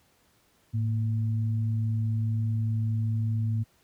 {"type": "tone pair together", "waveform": "sine", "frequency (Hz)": [109.11, 231.2], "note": ["A2", "A#3"], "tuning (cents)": [-14, -14], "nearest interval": "octave + minor second", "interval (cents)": 1300, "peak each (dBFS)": [-24, -36], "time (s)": [0.73, 3.64], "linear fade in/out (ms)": 20, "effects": ["pink hiss -65 dBFS RMS until 3.83 s", "high-pass 60 Hz 12 dB/octave"]}